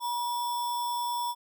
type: tone with sample-and-hold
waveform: sine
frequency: 963 Hz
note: B5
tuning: 44 cents flat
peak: -28 dBFS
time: 0-1.35 s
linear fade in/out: 50 ms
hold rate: 4410 Hz
effects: none